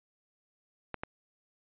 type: clicks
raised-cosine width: 0.5 ms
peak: -20 dBFS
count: 2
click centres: 0.943 / 1.035 s
effects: resampled to 8000 Hz